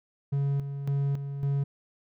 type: tone with tremolo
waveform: triangle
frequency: 140 Hz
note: C#3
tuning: 18 cents sharp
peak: -22 dBFS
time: 0.32-1.64 s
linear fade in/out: 10 ms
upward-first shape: square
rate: 1.8 Hz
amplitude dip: 60%
effects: none